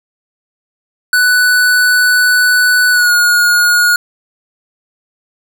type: tone with pitch glide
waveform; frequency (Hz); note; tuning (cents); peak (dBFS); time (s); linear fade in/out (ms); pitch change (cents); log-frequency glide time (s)
square; 1488 to 1439.8; F#6 to F#6; +9 to -48; -8; 1.13-3.96; 2; -57; 2.91-3.12
effects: none